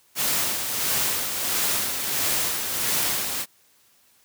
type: noise with tremolo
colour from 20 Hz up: white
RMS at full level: -23 dBFS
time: 0.15-3.46 s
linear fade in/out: 50 ms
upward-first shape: sine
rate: 1.5 Hz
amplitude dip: 45%
effects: white hiss -60 dBFS RMS until 4.24 s + high-pass 60 Hz 12 dB/octave